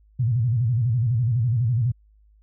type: tone with vibrato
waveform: sine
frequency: 118.3 Hz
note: A#2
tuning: 26 cents sharp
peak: -18 dBFS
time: 0.19-1.92 s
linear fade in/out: 10 ms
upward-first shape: square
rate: 12 Hz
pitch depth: 130 cents each way
effects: added 52 Hz sine -53 dBFS peak until 2.42 s